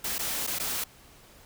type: noise with dropouts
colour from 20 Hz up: white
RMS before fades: -31 dBFS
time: 0.04-0.84 s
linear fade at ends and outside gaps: 5 ms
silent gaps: 0.183-0.191 / 0.467-0.473 / 0.587-0.597 s
effects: pink hiss -54 dBFS RMS until 1.45 s

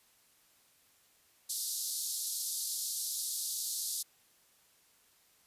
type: band-pass noise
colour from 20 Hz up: white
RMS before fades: -37 dBFS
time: 1.49-4.03 s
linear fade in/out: 10 ms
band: 3900 to 13000 Hz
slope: 48 dB/octave
effects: white hiss -67 dBFS RMS until 5.46 s + resampled to 32000 Hz

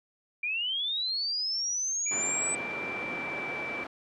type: linear sweep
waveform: sine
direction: up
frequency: 2349 to 8050 Hz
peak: -28 dBFS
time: 0.43-2.55 s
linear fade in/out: 5 ms
type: tone with pitch glide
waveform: sine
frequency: 2349 to 2329 Hz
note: D7 to D7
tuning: 0 to -15 cents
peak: -34 dBFS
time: 2.06-3.84 s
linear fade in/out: 5 ms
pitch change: -15 cents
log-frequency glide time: 2.85-3.42 s
type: band-pass noise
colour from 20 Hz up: pink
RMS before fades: -39 dBFS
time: 2.11-3.87 s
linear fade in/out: 5 ms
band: 260 to 1800 Hz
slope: 12 dB/octave
effects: none

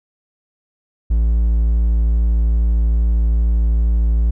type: tone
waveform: triangle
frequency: 56.4 Hz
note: A1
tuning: 44 cents sharp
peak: -10 dBFS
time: 1.1-4.31 s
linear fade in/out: 10 ms
effects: none

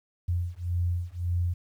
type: beating tone pair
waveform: sine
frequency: 86.7 / 88.5 Hz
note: F2 / F2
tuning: -12 / +23 cents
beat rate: 1.8 Hz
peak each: -29 / -29 dBFS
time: 0.28-1.54 s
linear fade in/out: 10 ms
effects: 10-bit

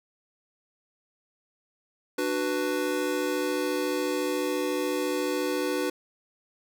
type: chord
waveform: square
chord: B minor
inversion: first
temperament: just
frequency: 296.3 / 370.4 / 493.9 Hz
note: D4 / F#4 / B4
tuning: +15 / +2 / 0 cents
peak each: -31 dBFS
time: 2.18-5.9 s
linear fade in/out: 5 ms
effects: none

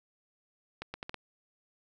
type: accelerating click train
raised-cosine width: 0.3 ms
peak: -22 dBFS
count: 5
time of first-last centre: 0.82-1.143 s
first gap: 120 ms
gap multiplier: 0.74
effects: none

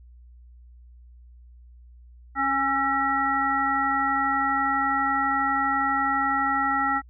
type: harmonic tone with a mistuned harmonic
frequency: 273.8 Hz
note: C#4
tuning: 21 cents flat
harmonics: 1 / 3 / 5 / 7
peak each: -31 / -26 / -24 / -28 dBFS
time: 2.35-7.02 s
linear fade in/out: 50 ms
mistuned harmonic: 5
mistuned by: -32 cents
effects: added 60 Hz sine -46 dBFS peak until 7.09 s

